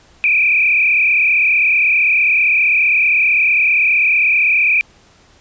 sine tone with frequency modulation, 2432 Hz, D#7, 40 cents flat, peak -10 dBFS, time 0.24-4.81 s, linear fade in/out 0 ms, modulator 35.4 Hz, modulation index 3, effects pink hiss -49 dBFS RMS until 5.4 s + resampled to 16000 Hz

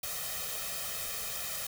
white noise with comb filter, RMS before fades -37 dBFS, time 0.03-1.67 s, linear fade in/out 5 ms, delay 1.6 ms, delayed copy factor +1, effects none

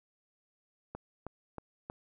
click train, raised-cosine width 1 ms, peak -26 dBFS, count 4, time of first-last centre 0.95-1.899 s, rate 3.16 Hz, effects none

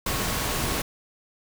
sine tone in noise, 1100 Hz, C#6, 14 cents flat, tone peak -38 dBFS, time 0.06-0.82 s, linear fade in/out 5 ms, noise pink, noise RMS -27 dBFS, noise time 0.06-0.82 s, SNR -14 dB, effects none

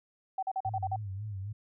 sine tone bursts, 764 Hz, G5, 45 cents flat, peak -29 dBFS, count 7, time 0.38-0.961 s, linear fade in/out 5 ms, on 47 ms, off 42 ms
sine tone with vibrato, 101.2 Hz, G#2, 44 cents flat, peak -35 dBFS, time 0.65-1.53 s, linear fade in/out 10 ms, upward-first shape sine, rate 3.7 Hz, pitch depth 110 cents each way
effects none

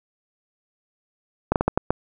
slowing click train, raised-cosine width 1 ms, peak -4 dBFS, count 6, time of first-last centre 1.52-1.906 s, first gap 38 ms, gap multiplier 1.36, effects none

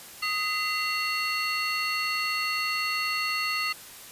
triangle tone cluster, 1254 / 2038 / 2746 / 4385 Hz, D#6 / C7 / F7 / C#8, +13 / -46 / -30 / -20 cents, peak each -30 dBFS, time 0.22-3.73 s, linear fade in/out 10 ms, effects white hiss -45 dBFS RMS until 4.11 s + resampled to 32000 Hz

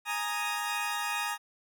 20% pulse chord, Ab suspended second, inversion none, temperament equal, 830.6 / 932.3 / 1244.5 Hz, Ab5 / Bb5 / Eb6, 0 / 0 / 0 cents, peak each -30 dBFS, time 0.05-1.38 s, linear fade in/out 50 ms, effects none

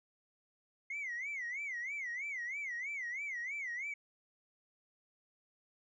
sine tone with vibrato, 2093 Hz, C7, in tune, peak -36 dBFS, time 0.9-3.94 s, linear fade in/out 5 ms, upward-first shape sine, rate 3.1 Hz, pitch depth 190 cents each way, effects tanh soft clip ceiling -35 dBFS

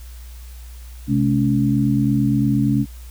sine tone cluster, 130.1 / 213.1 / 281.9 Hz, C3 / G#3 / C#4, -9 / +45 / +29 cents, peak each -19 dBFS, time 1.07-2.86 s, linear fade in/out 50 ms, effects added 60 Hz sine -34 dBFS peak until 3.1 s + white hiss -48 dBFS RMS until 3.1 s

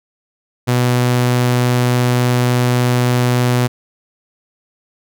sawtooth tone, 123.47 Hz, B2, in tune, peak -8 dBFS, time 0.67-3.68 s, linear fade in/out 20 ms, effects none

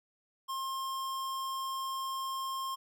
square tone, 1065 Hz, C6, 30 cents sharp, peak -35 dBFS, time 0.48-2.76 s, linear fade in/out 20 ms, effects none

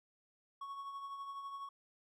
triangle tone with tremolo, 1108.7 Hz, C#6, in tune, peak -39 dBFS, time 0.61-1.69 s, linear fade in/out 5 ms, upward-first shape triangle, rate 12 Hz, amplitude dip 50%, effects none

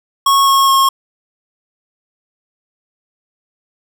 square tone with pitch steps, 1100 / 1091.1 / 1082.4 Hz, C#6 / C#6 / C#6, -14 / -28 / -42 cents, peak -9 dBFS, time 0.26-0.89 s, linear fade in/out 5 ms, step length 210 ms, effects none

